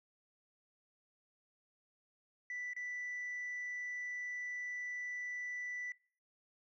sine tone with dropouts, 1975.5 Hz, B6, in tune, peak -38 dBFS, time 2.5-5.92 s, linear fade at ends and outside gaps 2 ms, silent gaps 2.734-2.764 s, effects noise-tail reverb RT60 0.5 s tail -24 dB re dry + tanh soft clip ceiling -37 dBFS

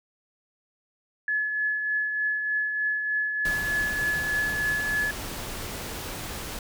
sine tone with tremolo, 1709 Hz, G#6, 49 cents sharp, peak -22 dBFS, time 1.28-5.11 s, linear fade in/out 2 ms, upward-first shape triangle, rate 3.3 Hz, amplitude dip 45%
pink noise, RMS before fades -35 dBFS, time 3.45-6.59 s, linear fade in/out 2 ms
effects none

